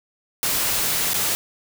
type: noise with dropouts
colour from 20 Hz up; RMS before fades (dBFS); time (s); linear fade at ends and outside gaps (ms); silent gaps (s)
white; -22; 0.43-1.35; 0; 1.134-1.142
effects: none